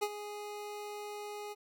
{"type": "tone with ADSR envelope", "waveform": "25% pulse", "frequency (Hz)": 415.3, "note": "G#4", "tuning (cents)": 0, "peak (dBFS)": -25, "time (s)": [0.01, 1.55], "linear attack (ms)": 19, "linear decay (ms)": 51, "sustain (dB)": -12, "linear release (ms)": 31, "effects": []}